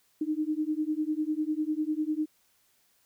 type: beating tone pair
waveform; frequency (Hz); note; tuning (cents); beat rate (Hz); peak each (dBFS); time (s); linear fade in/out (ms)
sine; 302.9 / 312.9; D#4 / D#4; -46 / +10; 10; -30; 0.21-2.26; 5
effects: white hiss -68 dBFS RMS until 3.05 s